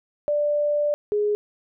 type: tone pair in turn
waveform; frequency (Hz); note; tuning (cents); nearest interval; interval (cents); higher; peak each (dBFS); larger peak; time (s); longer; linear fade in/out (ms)
sine; 589 / 416.5; D5 / G#4; +5 / +5; tritone; 600; first; -19; neither; 0.28-0.94 / 1.12-1.35; first; 0
effects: none